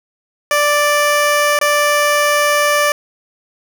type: tone with dropouts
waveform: 15% pulse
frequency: 587.3 Hz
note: D5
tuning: in tune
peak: -5 dBFS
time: 0.51-2.92 s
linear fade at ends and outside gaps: 1 ms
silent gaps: 1.589-1.613 s
effects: none